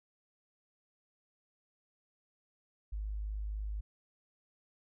sine tone, 51.91 Hz, G#1, in tune, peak -35 dBFS, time 2.92-3.81 s, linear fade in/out 10 ms, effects none

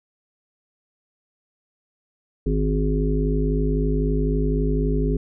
harmonic tone, 51.91 Hz, G#1, in tune, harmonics 1 / 3 / 5 / 7 / 8, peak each -21 / -25 / -26 / -31 / -27 dBFS, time 2.46-5.17 s, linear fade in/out 5 ms, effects none

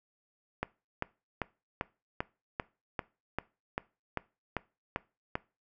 click train, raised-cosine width 0.5 ms, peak -16 dBFS, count 13, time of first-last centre 0.63-5.354 s, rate 2.54 Hz, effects noise-tail reverb RT60 0.3 s tail -21 dB re dry

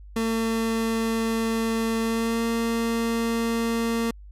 30% pulse tone with pitch glide, 226 to 230 Hz, A3 to A#3, +47 to -23 cents, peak -20 dBFS, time 0.16-4.11 s, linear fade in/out 5 ms, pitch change +30 cents, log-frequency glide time 2.02-2.44 s, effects added 50 Hz sine -41 dBFS peak until 4.31 s + resampled to 32000 Hz

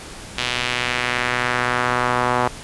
sawtooth tone with band-pass filter sweep, 123.47 Hz, B2, in tune, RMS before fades -21 dBFS, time 0.38-2.48 s, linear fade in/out 0 ms, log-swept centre 3200 to 970 Hz, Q 1.5, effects pink hiss -36 dBFS RMS until 2.63 s + resampled to 24000 Hz

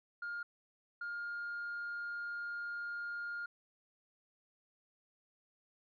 sine tone bursts at uneven times, 1413 Hz, F6, 20 cents sharp, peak -37 dBFS, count 2, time 0.22-0.43 / 1.01-3.46 s, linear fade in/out 5 ms, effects tanh soft clip ceiling -36 dBFS

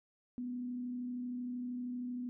sine tone with frequency modulation, 246.9 Hz, B3, in tune, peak -37 dBFS, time 0.38-2.29 s, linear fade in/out 0 ms, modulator 32.9 Hz, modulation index 0.22, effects none

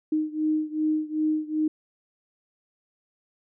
sine beating tone pair, 308.4 / 311 Hz, D#4 / D#4, -15 / -1 cents, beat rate 2.6 Hz, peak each -25 / -27 dBFS, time 0.12-1.68 s, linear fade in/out 5 ms, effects none

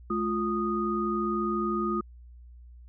sine tone cluster, 215.4 / 349.5 / 1239 Hz, A3 / F4 / D#6, -37 / +1 / -8 cents, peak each -30 dBFS, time 0.1-2.01 s, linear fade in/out 5 ms, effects added 60 Hz sine -46 dBFS peak until 2.88 s

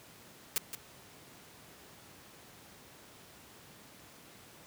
white noise with echo, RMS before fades -30 dBFS, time 0.56-0.58 s, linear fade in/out 0 ms, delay 170 ms, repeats 1, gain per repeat -10 dB, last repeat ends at 0.75 s, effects pink hiss -55 dBFS RMS until 4.66 s + high-pass 100 Hz 12 dB/octave

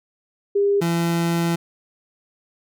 sine / 30% pulse tone pair in turn, 402.6 / 168.96 Hz, G4 / E3, +46 / +43 cents, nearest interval octave + minor third, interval 1503 cents, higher first, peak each -15 / -16 dBFS, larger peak first, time 0.55-0.81 / 0.81-1.56 s, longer second, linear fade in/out 10 ms, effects none

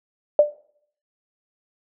sine tone with exponential decay, 592 Hz, D5, 14 cents sharp, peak -6 dBFS, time 0.39-0.53 s, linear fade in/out 2 ms, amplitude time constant 30 ms, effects noise-tail reverb RT60 0.6 s tail -19 dB re dry

